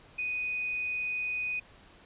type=tone with quantisation; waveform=sine; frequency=2489 Hz; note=D#7; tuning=in tune; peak=-30 dBFS; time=0.18-1.6 s; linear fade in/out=10 ms; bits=10; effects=pink hiss -56 dBFS RMS until 2.05 s + resampled to 8000 Hz